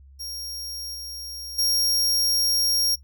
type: tone with level steps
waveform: sawtooth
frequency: 5580 Hz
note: F8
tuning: 2 cents flat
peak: -29 / -31 / -17 dBFS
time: 0.19-2.96 s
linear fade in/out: 20 ms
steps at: 0.94 / 1.58 s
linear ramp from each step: 10 ms
effects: noise-tail reverb RT60 0.1 s tail -18 dB re dry + added 68 Hz sine -46 dBFS peak until 3.03 s